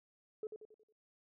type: tone with echo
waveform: sine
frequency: 430.4 Hz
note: A4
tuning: 38 cents flat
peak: -37 dBFS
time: 0.43-0.47 s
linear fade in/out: 2 ms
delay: 91 ms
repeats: 5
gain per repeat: -7 dB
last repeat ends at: 0.925 s
effects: tanh soft clip ceiling -33 dBFS